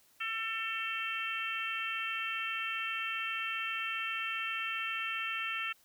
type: harmonic tone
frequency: 447.5 Hz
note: A4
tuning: 29 cents sharp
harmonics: 3 / 4 / 5 / 6 / 7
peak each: -39 / -41 / -42 / -37 / -43 dBFS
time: 0.2-5.73 s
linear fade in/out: 10 ms
effects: white hiss -66 dBFS RMS until 5.84 s